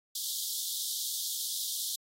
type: high-pass noise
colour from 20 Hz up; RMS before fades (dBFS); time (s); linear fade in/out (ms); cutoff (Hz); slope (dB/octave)
pink; -35; 0.15-1.96; 5; 3300; 96
effects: AAC 48 kbps